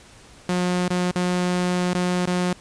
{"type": "tone with dropouts", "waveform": "sawtooth", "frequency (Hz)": 179.5, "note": "F3", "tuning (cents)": 48, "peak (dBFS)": -16, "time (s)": [0.49, 2.53], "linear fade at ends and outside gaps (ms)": 2, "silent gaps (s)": [[0.882, 0.904], [1.112, 1.157], [1.935, 1.948], [2.256, 2.274]], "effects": ["pink hiss -48 dBFS RMS until 2.6 s", "resampled to 22050 Hz"]}